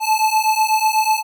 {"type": "beating tone pair", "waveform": "square", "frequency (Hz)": [865, 873.1], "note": ["A5", "A5"], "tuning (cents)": [-30, -14], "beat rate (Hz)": 8.1, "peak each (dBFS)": -18, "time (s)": [0, 1.23], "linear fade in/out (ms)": 50, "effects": []}